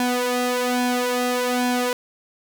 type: tone with flanger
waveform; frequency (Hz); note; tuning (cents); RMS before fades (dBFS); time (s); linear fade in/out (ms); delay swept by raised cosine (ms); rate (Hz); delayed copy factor
sawtooth; 247.7; B3; +5; -22; 0-1.93; 2; 1.2 to 2.5; 1.2; +0.75
effects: none